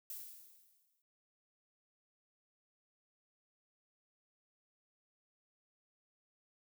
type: noise with exponential decay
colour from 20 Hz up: violet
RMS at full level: -44 dBFS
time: 0.1-1.02 s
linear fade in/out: 1 ms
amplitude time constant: 200 ms
effects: noise-tail reverb RT60 0.6 s tail -25 dB re dry